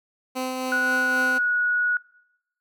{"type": "tone with tremolo", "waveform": "15% pulse", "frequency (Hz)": 257.5, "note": "C4", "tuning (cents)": -28, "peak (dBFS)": -19, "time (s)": [0.35, 1.39], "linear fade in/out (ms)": 20, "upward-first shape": "triangle", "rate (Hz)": 3.8, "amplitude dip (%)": 30}
{"type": "tone with pitch glide", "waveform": "sine", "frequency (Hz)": [1469, 1459.7], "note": ["F#6", "F#6"], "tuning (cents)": [-13, -24], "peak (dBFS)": -20, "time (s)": [0.72, 1.97], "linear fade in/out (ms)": 2, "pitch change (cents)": -11, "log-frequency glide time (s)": [0.93, 1.36]}
{"effects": ["noise-tail reverb RT60 0.9 s tail -23 dB re dry"]}